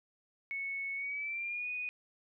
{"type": "tone with pitch glide", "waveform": "sine", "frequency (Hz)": [2208, 2478], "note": ["C#7", "D#7"], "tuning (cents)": [-7, -8], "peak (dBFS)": -35, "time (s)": [0.51, 1.89], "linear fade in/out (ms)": 0, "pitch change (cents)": 199, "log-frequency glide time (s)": [0.95, 1.69], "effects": []}